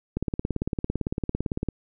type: click train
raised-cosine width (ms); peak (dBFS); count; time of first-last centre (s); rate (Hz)
3; -13; 28; 0.17-1.687; 17.8
effects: none